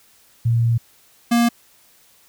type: tone pair in turn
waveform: sine / square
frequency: 116.54 / 235.7 Hz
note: A#2 / A#3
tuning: 0 / +19 cents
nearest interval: octave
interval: 1219 cents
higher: second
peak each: -14 dBFS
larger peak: neither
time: 0.45-0.78 / 1.31-1.49 s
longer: first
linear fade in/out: 10 ms
effects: white hiss -54 dBFS RMS until 2.28 s